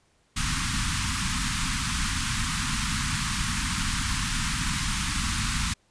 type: band-stop noise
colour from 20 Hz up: pink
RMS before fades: -27 dBFS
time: 0.36-5.74 s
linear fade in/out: 10 ms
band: 260 to 1000 Hz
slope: 48 dB/octave
effects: pink hiss -66 dBFS RMS until 5.9 s + resampled to 22050 Hz